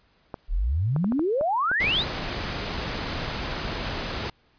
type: clicks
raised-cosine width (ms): 1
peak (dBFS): -18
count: 8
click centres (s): 0.342 / 0.963 / 1.044 / 1.122 / 1.194 / 1.411 / 1.715 / 1.843
type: exponential sweep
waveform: sine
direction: up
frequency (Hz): 33.56 to 4234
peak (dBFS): -21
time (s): 0.48-2.05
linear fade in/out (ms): 50
type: noise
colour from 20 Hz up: pink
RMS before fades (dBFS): -30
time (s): 1.8-4.3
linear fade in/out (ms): 5
effects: pink hiss -63 dBFS RMS until 4.58 s + resampled to 11025 Hz